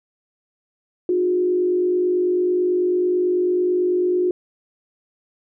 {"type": "tone with frequency modulation", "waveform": "sine", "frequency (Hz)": 360, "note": "F#4", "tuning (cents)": -47, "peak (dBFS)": -16, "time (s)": [1.09, 4.31], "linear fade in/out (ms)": 2, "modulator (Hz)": 49.1, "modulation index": 0.46, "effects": []}